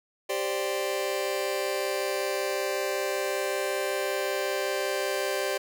sawtooth chord, G suspended fourth, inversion none, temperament just, 392 / 522.7 / 588 Hz, G4 / C5 / D5, 0 / -2 / +2 cents, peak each -27 / -28 / -27 dBFS, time 0.29-5.58 s, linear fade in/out 10 ms, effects none

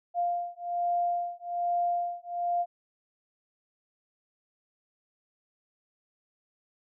sine beating tone pair, 698.5 / 699.7 Hz, F5 / F5, 0 / +3 cents, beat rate 1.2 Hz, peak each -30 / -30 dBFS, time 0.14-2.66 s, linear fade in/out 50 ms, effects none

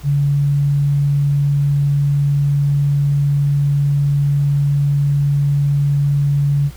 sine tone, 142.6 Hz, C#3, 49 cents sharp, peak -12 dBFS, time 0.03-6.71 s, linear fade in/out 50 ms, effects added 60 Hz sine -35 dBFS peak until 6.76 s + pink hiss -43 dBFS RMS until 6.76 s

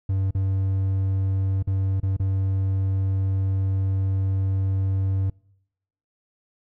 triangle tone with dropouts, 96.2 Hz, G2, 32 cents flat, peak -18 dBFS, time 0.09-5.3 s, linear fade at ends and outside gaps 5 ms, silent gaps 0.309-0.348 / 1.627-1.672 / 2.001-2.03 / 2.167-2.197 s, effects noise-tail reverb RT60 0.8 s tail -26 dB re dry

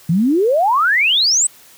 sine exponential sweep, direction up, 155.56 to 8372 Hz, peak -11 dBFS, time 0.09-1.47 s, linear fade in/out 5 ms, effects white hiss -45 dBFS RMS until 1.77 s + high-pass 80 Hz 12 dB/octave

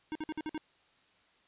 square tone bursts, 311.1 Hz, D#4, in tune, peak -35 dBFS, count 6, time 0.12-0.578 s, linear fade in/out 0 ms, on 33 ms, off 52 ms, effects white hiss -67 dBFS RMS until 1.47 s + resampled to 8000 Hz

